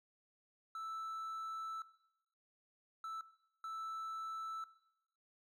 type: tone bursts at uneven times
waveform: triangle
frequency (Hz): 1318.5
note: E6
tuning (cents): 0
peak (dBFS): -40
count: 3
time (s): 0.75-1.82 / 3.04-3.21 / 3.64-4.64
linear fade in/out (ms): 2
effects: noise-tail reverb RT60 0.8 s tail -17 dB re dry